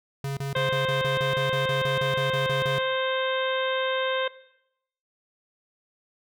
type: tone bursts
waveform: square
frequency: 138.3 Hz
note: C#3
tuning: 4 cents flat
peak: -28 dBFS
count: 16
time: 0.24-2.785 s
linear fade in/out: 2 ms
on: 130 ms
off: 31 ms
type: harmonic tone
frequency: 523.3 Hz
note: C5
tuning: in tune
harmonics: 1 / 2 / 3 / 4 / 5 / 6 / 7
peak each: -26 / -31 / -31 / -35 / -39 / -36 / -35 dBFS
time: 0.55-4.28 s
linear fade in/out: 5 ms
effects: noise-tail reverb RT60 0.8 s tail -19 dB re dry